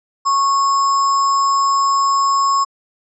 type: tone with sample-and-hold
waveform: sine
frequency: 1100 Hz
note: C#6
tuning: 14 cents flat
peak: -12 dBFS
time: 0.25-2.65 s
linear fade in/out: 20 ms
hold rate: 6300 Hz
effects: resampled to 22050 Hz